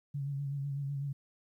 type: tone with vibrato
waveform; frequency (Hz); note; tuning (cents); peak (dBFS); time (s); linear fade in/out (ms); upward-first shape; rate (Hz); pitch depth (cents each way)
sine; 140.2; C#3; +20; -33; 0.14-1.13; 10; sine; 8; 39
effects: 12-bit